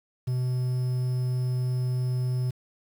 triangle tone with quantisation, 126.2 Hz, B2, 38 cents sharp, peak -22 dBFS, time 0.27-2.51 s, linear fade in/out 10 ms, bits 8, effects none

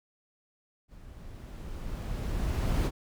brown noise with level ramp, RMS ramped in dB -50 to -24 dBFS, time 0.88-2.91 s, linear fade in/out 50 ms, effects none

